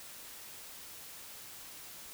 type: silence
effects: white hiss -49 dBFS RMS until 2.13 s